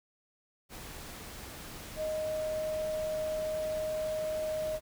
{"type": "tone in noise", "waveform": "sine", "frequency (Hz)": 622.3, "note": "D#5", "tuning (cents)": 0, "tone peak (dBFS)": -31, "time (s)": [1.96, 4.8], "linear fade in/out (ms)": 50, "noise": "pink", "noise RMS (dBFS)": -45, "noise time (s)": [0.69, 4.81], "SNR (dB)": 11, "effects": []}